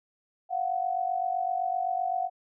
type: tone pair together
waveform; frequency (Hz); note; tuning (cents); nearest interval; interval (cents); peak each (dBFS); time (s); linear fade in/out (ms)
sine; 697.2 / 745; F5 / F#5; -3 / +12; minor second; 115; -30 / -28; 0.49-2.3; 50
effects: none